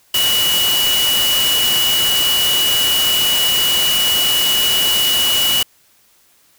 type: tone in noise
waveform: sine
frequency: 2934 Hz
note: F#7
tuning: 15 cents flat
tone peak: -14 dBFS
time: 0.14-5.63 s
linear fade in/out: 5 ms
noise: white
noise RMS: -19 dBFS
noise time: 0.14-5.63 s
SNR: +2 dB
effects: white hiss -54 dBFS RMS until 6.58 s